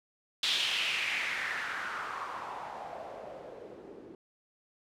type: noise with low-pass filter sweep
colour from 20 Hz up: blue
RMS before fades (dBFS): -36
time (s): 0.43-4.15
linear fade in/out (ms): 2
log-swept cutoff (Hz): 3600 to 340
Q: 3.5
effects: none